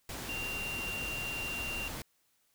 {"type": "tone in noise", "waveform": "sine", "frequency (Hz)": 2769, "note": "F7", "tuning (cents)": -15, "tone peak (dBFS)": -36, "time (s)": [0.29, 1.88], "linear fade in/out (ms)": 2, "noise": "pink", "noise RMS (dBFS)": -41, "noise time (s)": [0.09, 2.02], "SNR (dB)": 2, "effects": ["white hiss -73 dBFS RMS until 2.54 s"]}